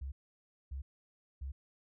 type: tone bursts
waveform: sine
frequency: 67.7 Hz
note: C#2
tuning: 40 cents flat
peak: -38 dBFS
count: 3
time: 0.01-1.52 s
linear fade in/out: 10 ms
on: 110 ms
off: 590 ms
effects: none